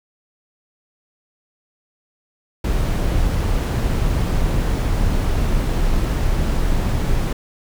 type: noise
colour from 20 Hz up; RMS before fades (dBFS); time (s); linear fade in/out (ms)
brown; -18; 2.64-7.33; 5
effects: none